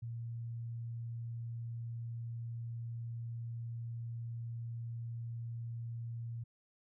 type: tone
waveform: sine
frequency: 116.54 Hz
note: A#2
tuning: in tune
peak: -39 dBFS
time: 0.02-6.44 s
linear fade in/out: 10 ms
effects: none